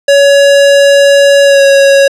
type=tone with pitch glide; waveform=square; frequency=562 to 553.3 Hz; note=C#5 to C#5; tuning=+24 to -3 cents; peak=-3 dBFS; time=0.08-2.08 s; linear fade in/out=5 ms; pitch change=-27 cents; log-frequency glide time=1.44-1.62 s; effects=low-pass 8000 Hz 12 dB/octave